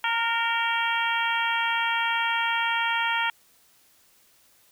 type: harmonic tone with a mistuned harmonic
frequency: 460.6 Hz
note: A#4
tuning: 21 cents flat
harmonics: 2 / 3 / 4 / 5 / 6 / 7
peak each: -27 / -29 / -30 / -31 / -32 / -32 dBFS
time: 0.04-3.3 s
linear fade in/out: 2 ms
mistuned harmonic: 3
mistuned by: +27 cents
effects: white hiss -60 dBFS RMS until 4.71 s